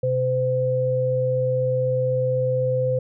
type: tone pair together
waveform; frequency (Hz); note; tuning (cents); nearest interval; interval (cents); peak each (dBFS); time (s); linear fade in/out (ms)
sine; 128 / 512; C3 / C5; -38 / -38; 2 octaves; 2400; -24 / -20; 0.03-2.99; 5
effects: none